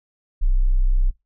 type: tone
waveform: sine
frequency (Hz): 31.76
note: B0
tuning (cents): +49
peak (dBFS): -14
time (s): 0.41-1.11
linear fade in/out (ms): 20
effects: noise-tail reverb RT60 0.2 s tail -20 dB re dry